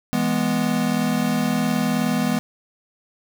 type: chord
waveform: square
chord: E major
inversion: none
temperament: equal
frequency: 164.81 / 207.7 / 246.9 Hz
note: E3 / G#3 / B3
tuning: 0 / 0 / 0 cents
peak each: -26 / -24 / -23 dBFS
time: 0.13-2.39 s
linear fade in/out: 0 ms
effects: 7-bit